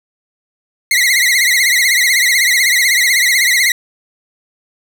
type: tone with vibrato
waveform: sawtooth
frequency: 2036 Hz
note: C7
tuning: 48 cents flat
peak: -6 dBFS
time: 0.91-3.72 s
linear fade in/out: 2 ms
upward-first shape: triangle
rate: 16 Hz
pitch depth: 140 cents each way
effects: none